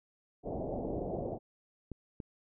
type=low-pass noise; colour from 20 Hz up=white; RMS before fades=-37 dBFS; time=0.43-1.39 s; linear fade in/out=50 ms; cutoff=700 Hz; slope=48 dB/octave
type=clicks; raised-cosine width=3 ms; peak=-28 dBFS; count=2; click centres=1.917 / 2.202 s
effects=none